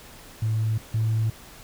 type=tone pair in turn; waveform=sine; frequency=110 / 110.96 Hz; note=A2 / A2; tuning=0 / +15 cents; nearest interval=unison; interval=15 cents; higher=second; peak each=-20 / -19 dBFS; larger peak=second; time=0.42-0.78 / 0.94-1.3 s; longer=neither; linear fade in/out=5 ms; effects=tanh soft clip ceiling -17 dBFS + pink hiss -46 dBFS RMS until 1.63 s